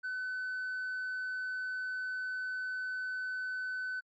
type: tone with tanh clipping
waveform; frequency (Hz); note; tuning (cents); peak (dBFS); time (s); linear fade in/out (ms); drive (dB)
triangle; 1510; F#6; +35; -35; 0.03-4.01; 20; 6
effects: AAC 64 kbps